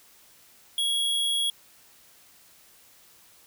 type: tone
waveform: square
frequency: 3322 Hz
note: G#7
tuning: in tune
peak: -24 dBFS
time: 0.78-1.5 s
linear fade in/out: 2 ms
effects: white hiss -56 dBFS RMS until 3.46 s